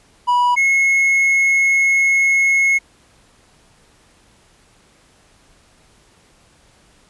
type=tone pair in turn; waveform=triangle; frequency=977 / 2174 Hz; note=B5 / C#7; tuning=-19 / -34 cents; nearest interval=octave + major second; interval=1385 cents; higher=second; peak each=-10 dBFS; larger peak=neither; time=0.27-0.56 / 0.56-2.79 s; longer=second; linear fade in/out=20 ms; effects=pink hiss -53 dBFS RMS until 7.09 s + resampled to 24000 Hz